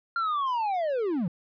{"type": "linear sweep", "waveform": "triangle", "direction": "down", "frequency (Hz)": [1396.9, 155.56], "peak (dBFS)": -23, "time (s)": [0.16, 1.28], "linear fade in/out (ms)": 2, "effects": ["resampled to 11025 Hz"]}